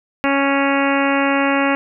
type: harmonic tone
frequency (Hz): 277.2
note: C#4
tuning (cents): 0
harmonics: 1 / 2 / 3 / 4 / 5 / 6 / 7 / 8 / 9 / 10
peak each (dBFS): -18 / -21 / -23 / -24 / -25 / -26 / -26 / -27 / -28 / -28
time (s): 0.24-1.75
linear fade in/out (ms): 0
effects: none